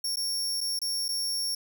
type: tone with dropouts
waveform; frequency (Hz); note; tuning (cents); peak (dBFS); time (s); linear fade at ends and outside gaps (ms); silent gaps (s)
sawtooth; 5500; F8; -27; -25; 0.04-1.55; 5; 0.159-0.169 / 0.607-0.611 / 0.791-0.816 / 1.083-1.088
effects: none